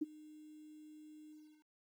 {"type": "tone with ADSR envelope", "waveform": "sine", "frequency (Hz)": 305.7, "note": "D#4", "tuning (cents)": -30, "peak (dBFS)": -31, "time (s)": [0.01, 1.66], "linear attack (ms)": 11, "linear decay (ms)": 25, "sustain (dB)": -22, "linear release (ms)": 340, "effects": ["12-bit"]}